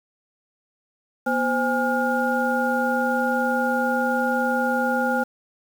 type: tone cluster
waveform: sine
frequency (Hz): 242 / 519 / 820 / 1420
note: B3 / C5 / G#5 / F6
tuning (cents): -35 / -14 / -22 / +28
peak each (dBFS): -25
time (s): 1.26-5.24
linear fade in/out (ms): 10
effects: 7-bit